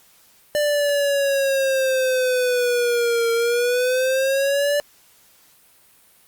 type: exponential two-way sweep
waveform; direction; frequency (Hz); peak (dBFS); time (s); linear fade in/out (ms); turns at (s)
square; down then up; 594 to 460.8 to 585; -18; 0.55-4.8; 0; 3.32
effects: white hiss -54 dBFS RMS until 6.27 s + Opus 48 kbps

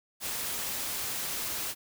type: noise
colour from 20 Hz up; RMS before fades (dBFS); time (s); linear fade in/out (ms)
white; -34; 0.2-1.75; 50
effects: none

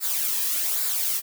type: noise with flanger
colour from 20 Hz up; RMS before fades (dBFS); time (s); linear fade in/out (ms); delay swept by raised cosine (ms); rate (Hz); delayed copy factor
blue; -25; 0-1.22; 50; 0.32 to 1.42; 1.2; -0.55
effects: none

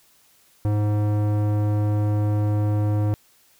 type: tone with low-pass filter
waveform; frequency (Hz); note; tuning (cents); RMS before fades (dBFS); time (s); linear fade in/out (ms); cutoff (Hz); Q
square; 104.6; G#2; +13; -21; 0.65-3.14; 0; 780; 0.65
effects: white hiss -58 dBFS RMS until 3.59 s

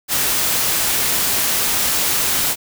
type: noise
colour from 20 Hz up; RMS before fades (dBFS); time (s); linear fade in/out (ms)
white; -18; 0.08-2.56; 50
effects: none

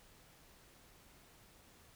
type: silence
effects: pink hiss -63 dBFS RMS until 1.95 s

